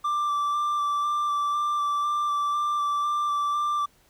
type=tone with vibrato; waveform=triangle; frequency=1174.7 Hz; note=D6; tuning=in tune; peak=-21 dBFS; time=0.04-3.86 s; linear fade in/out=10 ms; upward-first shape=square; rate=2 Hz; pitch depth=12 cents each way; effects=pink hiss -61 dBFS RMS until 4.09 s